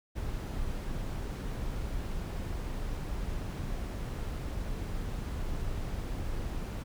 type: noise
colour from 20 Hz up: brown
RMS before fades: -35 dBFS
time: 0.15-6.84 s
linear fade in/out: 20 ms
effects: none